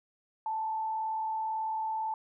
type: tone with frequency modulation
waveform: sine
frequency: 880 Hz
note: A5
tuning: in tune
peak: -30 dBFS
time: 0.46-2.14 s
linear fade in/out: 2 ms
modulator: 38.1 Hz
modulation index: 0.38
effects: none